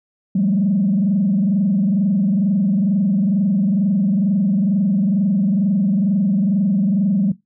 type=tone with frequency modulation; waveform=sine; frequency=196 Hz; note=G3; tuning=in tune; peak=-13 dBFS; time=0.35-7.32 s; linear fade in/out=5 ms; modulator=22.2 Hz; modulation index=1; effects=noise-tail reverb RT60 0.2 s tail -20 dB re dry + tanh soft clip ceiling -9 dBFS